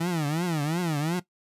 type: tone with vibrato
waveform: 30% pulse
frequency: 160.9 Hz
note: E3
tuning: 42 cents flat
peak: -22 dBFS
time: 0-1.2 s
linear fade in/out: 10 ms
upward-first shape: triangle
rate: 2.8 Hz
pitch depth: 230 cents each way
effects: noise-tail reverb RT60 0.1 s tail -17 dB re dry + resampled to 32000 Hz